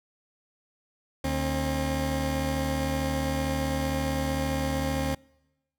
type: tone pair together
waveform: 20% pulse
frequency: 75.4 / 268.3 Hz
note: D2 / C4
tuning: +46 / +44 cents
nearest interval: octave + minor seventh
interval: 2198 cents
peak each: -24 dBFS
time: 1.24-5.15 s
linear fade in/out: 5 ms
effects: noise-tail reverb RT60 1.0 s tail -26 dB re dry